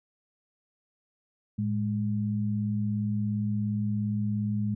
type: tone pair together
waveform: sine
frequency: 110 / 207.2 Hz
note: A2 / G#3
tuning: 0 / -4 cents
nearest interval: major seventh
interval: 1096 cents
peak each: -29 / -28 dBFS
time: 1.58-4.75 s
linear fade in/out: 10 ms
effects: none